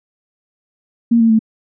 sine tone with pitch steps, 233.1 / 227 / 221 Hz, A#3 / A#3 / A3, 0 / -46 / +8 cents, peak -8 dBFS, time 1.11-1.392 s, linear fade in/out 10 ms, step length 94 ms, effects none

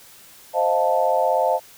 sine chord, F dominant seventh, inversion second, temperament equal, 523.3 / 622.3 / 698.5 / 880 Hz, C5 / Eb5 / F5 / A5, 0 / 0 / 0 / 0 cents, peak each -22 dBFS, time 0.53-1.6 s, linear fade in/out 50 ms, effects white hiss -47 dBFS RMS until 1.77 s

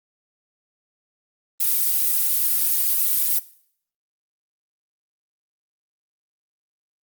violet noise with flanger, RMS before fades -20 dBFS, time 1.6-3.39 s, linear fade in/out 5 ms, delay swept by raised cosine 1.5 to 2.8 ms, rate 2.1 Hz, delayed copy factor +0.65, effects noise-tail reverb RT60 0.6 s tail -18 dB re dry + Opus 32 kbps

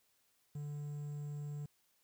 triangle tone with quantisation, 146.6 Hz, D3, 3 cents flat, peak -38 dBFS, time 0.55-1.66 s, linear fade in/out 5 ms, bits 11, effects white hiss -75 dBFS RMS until 2.03 s

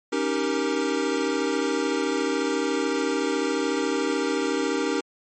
square chord, Eb dominant seventh, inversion third, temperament equal with one note detuned, 277.2 / 311.1 / 392 / 468.1 Hz, Db4 / Eb4 / G4 / Bb4, 0 / 0 / 0 / +7 cents, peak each -29 dBFS, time 0.12-5.01 s, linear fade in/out 10 ms, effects MP3 32 kbps

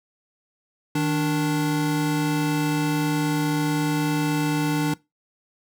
square tone pair together, 155.56 / 293.9 Hz, D#3 / D4, 0 / +1 cents, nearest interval major seventh, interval 1101 cents, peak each -25 / -23 dBFS, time 0.95-4.94 s, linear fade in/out 5 ms, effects noise-tail reverb RT60 0.2 s tail -20 dB re dry

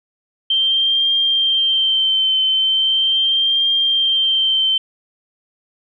sine tone with vibrato, 3136 Hz, G7, in tune, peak -13 dBFS, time 0.5-4.78 s, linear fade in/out 5 ms, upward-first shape triangle, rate 0.39 Hz, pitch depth 35 cents each way, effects none

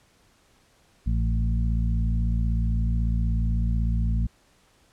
harmonic tone with a mistuned harmonic, 56.2 Hz, A1, 37 cents sharp, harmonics 1 / 2 / 3 / 4, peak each -22 / -28 / -32 / -34 dBFS, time 1.06-4.27 s, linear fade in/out 10 ms, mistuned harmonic 3, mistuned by +15 cents, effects pink hiss -61 dBFS RMS until 4.92 s + low-pass 10000 Hz 12 dB/octave

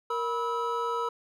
triangle tone cluster, 466.8 / 979 / 1297 Hz, A#4 / B5 / E6, +2 / -15 / -28 cents, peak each -30 dBFS, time 0.1-1.09 s, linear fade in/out 5 ms, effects none

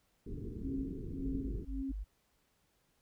pink low-pass noise, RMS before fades -42 dBFS, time 0.26-1.65 s, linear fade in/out 5 ms, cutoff 440 Hz, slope 96 dB/octave
sine tone with tremolo, 270 Hz, C#4, 45 cents flat, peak -35 dBFS, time 0.63-1.92 s, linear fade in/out 10 ms, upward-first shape sine, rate 1.8 Hz, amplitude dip 100%
sine tone bursts, 50.1 Hz, G1, 38 cents sharp, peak -37 dBFS, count 4, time 1.24-2.045 s, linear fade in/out 20 ms, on 160 ms, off 55 ms
effects pink hiss -75 dBFS RMS until 3.01 s

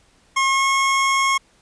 25% pulse tone with pitch glide, 1079 to 1087.1 Hz, C#6 to C#6, -47 to -34 cents, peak -12 dBFS, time 0.36-1.38 s, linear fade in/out 10 ms, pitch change +13 cents, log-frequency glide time 0.48-0.64 s, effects pink hiss -57 dBFS RMS until 1.61 s + resampled to 22050 Hz

